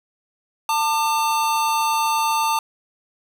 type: tone pair together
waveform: square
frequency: 896 / 1196 Hz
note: A5 / D6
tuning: +31 / +31 cents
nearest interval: perfect fourth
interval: 500 cents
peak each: -20 / -24 dBFS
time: 0.69-2.59 s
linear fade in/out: 2 ms
effects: none